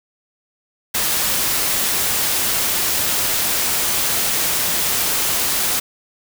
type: noise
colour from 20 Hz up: white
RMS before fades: -19 dBFS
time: 0.94-5.8 s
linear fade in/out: 10 ms
effects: none